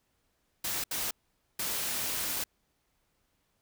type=noise bursts at uneven times; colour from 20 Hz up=white; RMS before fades=-33 dBFS; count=3; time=0.64-0.84 / 0.91-1.11 / 1.59-2.44 s; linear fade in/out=5 ms; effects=pink hiss -75 dBFS RMS until 3.61 s